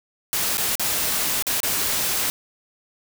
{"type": "noise with dropouts", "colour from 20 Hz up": "white", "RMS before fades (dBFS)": -23, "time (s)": [0.33, 2.3], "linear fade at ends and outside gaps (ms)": 0, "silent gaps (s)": [[0.571, 0.581], [0.754, 0.796], [1.424, 1.468], [1.603, 1.632]], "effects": []}